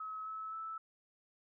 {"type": "tone with pitch steps", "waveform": "sine", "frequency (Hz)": [1284, 1298.9, 1314], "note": ["E6", "E6", "E6"], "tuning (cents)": [-46, -26, -6], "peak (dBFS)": -40, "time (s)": [0, 0.78], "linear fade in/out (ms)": 5, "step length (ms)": 260, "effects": []}